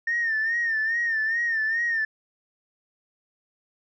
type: tone with vibrato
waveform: sine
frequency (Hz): 1818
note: A#6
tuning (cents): -44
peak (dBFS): -21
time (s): 0.07-2.05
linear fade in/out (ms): 5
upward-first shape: sine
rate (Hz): 2.4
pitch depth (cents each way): 71
effects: tanh soft clip ceiling -18 dBFS